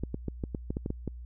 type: clicks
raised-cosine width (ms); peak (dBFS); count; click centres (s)
3; -19; 10; 0.036 / 0.144 / 0.283 / 0.438 / 0.548 / 0.705 / 0.769 / 0.861 / 0.904 / 1.077
effects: added 60 Hz sine -40 dBFS peak until 1.25 s